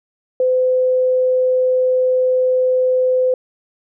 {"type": "tone", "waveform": "sine", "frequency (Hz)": 510, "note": "C5", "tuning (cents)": -44, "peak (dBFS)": -12, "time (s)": [0.4, 3.34], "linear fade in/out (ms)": 2, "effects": []}